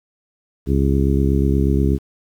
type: harmonic tone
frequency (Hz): 68.3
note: C#2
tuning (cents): -25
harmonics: 1 / 2 / 3 / 4 / 5 / 6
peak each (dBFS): -17 / -20 / -22 / -23 / -24 / -25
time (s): 0.66-1.99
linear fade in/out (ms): 50
effects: 8-bit